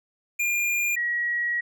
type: tone pair in turn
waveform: square / sine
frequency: 2407 / 1910.4 Hz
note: D7 / A#6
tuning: +42 / +42 cents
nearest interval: major third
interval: 400 cents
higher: first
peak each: -23 dBFS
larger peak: neither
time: 0.39-0.96 / 0.96-1.61 s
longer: second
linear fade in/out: 10 ms
effects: none